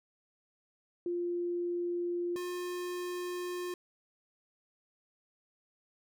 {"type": "tone pair in turn", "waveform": ["sine", "square"], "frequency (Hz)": [349.2, 356.7], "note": ["F4", "F4"], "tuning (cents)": [0, 37], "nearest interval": "unison", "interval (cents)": 37, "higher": "second", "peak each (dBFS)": [-31, -36], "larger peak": "first", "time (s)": [[1.06, 2.36], [2.36, 3.74]], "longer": "second", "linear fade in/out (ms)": 2, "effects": []}